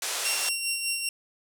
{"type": "band-pass noise", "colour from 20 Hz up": "white", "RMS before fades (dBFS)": -31, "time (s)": [0.02, 0.49], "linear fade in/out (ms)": 2, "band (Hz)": [440, 10000], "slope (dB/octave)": 24}
{"type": "tone with tremolo", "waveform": "15% pulse", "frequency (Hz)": 2748, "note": "F7", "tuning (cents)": -29, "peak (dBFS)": -18, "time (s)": [0.25, 1.09], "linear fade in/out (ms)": 2, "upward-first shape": "sine", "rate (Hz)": 5, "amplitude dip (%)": 45}
{"type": "noise with exponential growth", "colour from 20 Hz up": "white", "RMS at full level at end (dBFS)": -34, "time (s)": [0.34, 0.42], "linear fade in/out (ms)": 5, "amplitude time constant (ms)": 16}
{"effects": []}